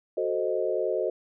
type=chord; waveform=sine; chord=F# diminished seventh; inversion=none; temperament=equal; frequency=370 / 440 / 523.3 / 622.3 Hz; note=F#4 / A4 / C5 / Eb5; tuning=0 / 0 / 0 / 0 cents; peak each=-30 dBFS; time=0.17-1.1 s; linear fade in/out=5 ms; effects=none